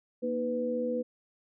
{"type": "tone cluster", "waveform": "sine", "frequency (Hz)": [237, 311.9, 497.8], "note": ["A#3", "D#4", "B4"], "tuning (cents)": [29, 4, 14], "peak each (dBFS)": [-33, -39, -30], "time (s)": [0.22, 1.03], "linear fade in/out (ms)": 20, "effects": []}